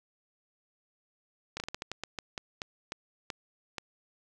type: slowing click train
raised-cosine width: 0.2 ms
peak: -18 dBFS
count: 14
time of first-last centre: 1.57-3.783 s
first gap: 30 ms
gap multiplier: 1.26
effects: none